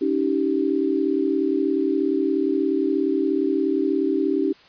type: tone cluster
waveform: sine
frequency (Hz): 280.3 / 317.2 / 388.8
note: C#4 / D#4 / G4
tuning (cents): +19 / +33 / -14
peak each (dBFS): -23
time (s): 0.01-4.53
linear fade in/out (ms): 10
effects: white hiss -51 dBFS RMS until 4.68 s + resampled to 11025 Hz